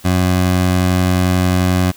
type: tone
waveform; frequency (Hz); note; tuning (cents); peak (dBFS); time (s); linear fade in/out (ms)
20% pulse; 91.3; F#2; -23; -7; 0.04-1.92; 20
effects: white hiss -43 dBFS RMS until 1.96 s